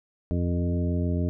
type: harmonic tone with a mistuned harmonic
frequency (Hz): 87.2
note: F2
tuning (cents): -2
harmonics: 1 / 2 / 3 / 4 / 5 / 7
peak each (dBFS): -25 / -29 / -31 / -36 / -38 / -38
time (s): 0.31-1.29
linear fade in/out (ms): 0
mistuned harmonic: 1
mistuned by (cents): -23
effects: none